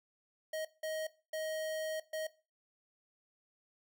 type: tone bursts at uneven times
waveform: square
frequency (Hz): 629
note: D#5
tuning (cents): +19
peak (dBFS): -37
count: 4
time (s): 0.53-0.65 / 0.83-1.07 / 1.33-2 / 2.13-2.27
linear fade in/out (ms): 5
effects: noise-tail reverb RT60 0.3 s tail -17 dB re dry